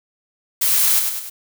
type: noise with echo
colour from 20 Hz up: blue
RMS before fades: -17 dBFS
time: 0.61-1 s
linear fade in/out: 10 ms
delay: 100 ms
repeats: 3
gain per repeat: -5 dB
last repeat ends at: 1.3 s
effects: none